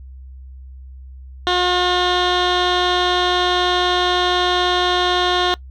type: tone with low-pass filter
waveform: 15% pulse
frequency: 358.8 Hz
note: F4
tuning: 47 cents sharp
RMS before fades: -17 dBFS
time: 1.47-5.54 s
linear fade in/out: 0 ms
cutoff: 3600 Hz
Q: 3.1
effects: noise-tail reverb RT60 0.1 s tail -22 dB re dry + added 65 Hz sine -34 dBFS peak until 5.7 s